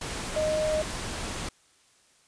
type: tone in noise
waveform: sine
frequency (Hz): 619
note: D#5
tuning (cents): -9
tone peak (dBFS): -24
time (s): 0.36-0.82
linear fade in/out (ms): 5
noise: pink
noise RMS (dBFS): -34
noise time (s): 0.01-1.49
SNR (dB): +7
effects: white hiss -62 dBFS RMS until 2.27 s + resampled to 22050 Hz